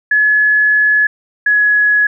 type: tone pair in turn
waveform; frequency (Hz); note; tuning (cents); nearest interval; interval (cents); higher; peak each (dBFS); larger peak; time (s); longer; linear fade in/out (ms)
sine; 1703 / 1684.4; G#6 / G#6; +43 / +24; unison; 19; first; -8; neither; 0.11-1.07 / 1.46-2.07; first; 5
effects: none